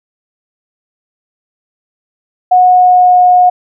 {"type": "tone with pitch glide", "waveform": "sine", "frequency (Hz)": [730, 723.3], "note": ["F#5", "F#5"], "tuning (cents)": [-24, -39], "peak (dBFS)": -3, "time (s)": [2.51, 3.5], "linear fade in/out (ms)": 10, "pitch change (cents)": -15, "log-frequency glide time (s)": [2.65, 3.2], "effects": []}